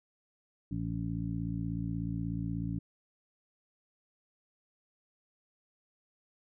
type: harmonic tone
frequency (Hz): 56.5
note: A1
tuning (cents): +47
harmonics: 1 / 2 / 3 / 4 / 5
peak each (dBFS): -42 / -37 / -36 / -46 / -39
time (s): 0.71-2.79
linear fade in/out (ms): 5
effects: none